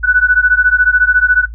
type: beating tone pair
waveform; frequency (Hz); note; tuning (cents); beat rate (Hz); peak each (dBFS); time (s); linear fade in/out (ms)
sine; 1480 / 1494; F#6 / F#6; 0 / +16; 14; -10; 0.03-1.46; 20
effects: noise-tail reverb RT60 0.1 s tail -17 dB re dry + added 56 Hz sine -25 dBFS peak until 1.54 s